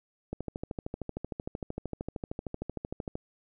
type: click train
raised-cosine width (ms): 2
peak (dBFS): -21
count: 38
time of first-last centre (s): 0.33-3.154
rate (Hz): 13.1
effects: none